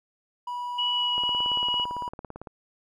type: tone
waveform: triangle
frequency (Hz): 976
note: B5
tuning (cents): -21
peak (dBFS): -28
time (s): 0.47-2.09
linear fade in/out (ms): 5
type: tone with vibrato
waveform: sine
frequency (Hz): 2924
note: F#7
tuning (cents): -21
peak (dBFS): -24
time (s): 0.78-1.85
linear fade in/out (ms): 10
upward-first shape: triangle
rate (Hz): 1.9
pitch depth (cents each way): 10
type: click train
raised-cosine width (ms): 1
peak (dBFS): -24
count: 24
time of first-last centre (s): 1.18-2.472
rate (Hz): 17.8
effects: none